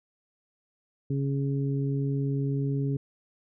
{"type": "harmonic tone", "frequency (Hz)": 138.59, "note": "C#3", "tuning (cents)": 0, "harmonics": [1, 2, 3], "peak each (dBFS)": [-26, -32, -36], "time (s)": [1.1, 2.97], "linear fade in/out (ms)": 5, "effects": []}